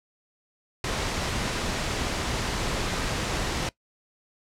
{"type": "noise", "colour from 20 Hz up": "pink", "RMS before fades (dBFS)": -28, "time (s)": [0.84, 3.69], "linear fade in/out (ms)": 2, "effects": ["noise-tail reverb RT60 0.1 s tail -20 dB re dry", "low-pass 7000 Hz 12 dB/octave"]}